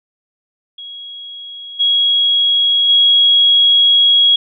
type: tone with level steps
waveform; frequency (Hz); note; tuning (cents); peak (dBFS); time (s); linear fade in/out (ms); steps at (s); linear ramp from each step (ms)
sine; 3313; G#7; -5; -28 / -10 / -7; 0.78-4.36; 5; 1.79 / 2.88; 20
effects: none